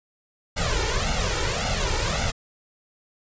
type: noise with flanger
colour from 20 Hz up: pink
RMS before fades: -24 dBFS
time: 0.56-2.32 s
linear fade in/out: 20 ms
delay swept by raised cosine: 1.4 to 2.21 ms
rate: 1.8 Hz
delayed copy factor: +0.9
effects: resampled to 16000 Hz